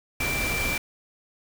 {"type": "tone in noise", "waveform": "sine", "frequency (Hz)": 2349, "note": "D7", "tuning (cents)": 0, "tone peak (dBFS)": -27, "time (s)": [0.2, 0.78], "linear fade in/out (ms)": 5, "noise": "pink", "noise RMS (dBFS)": -29, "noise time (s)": [0.2, 0.78], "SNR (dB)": -1, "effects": []}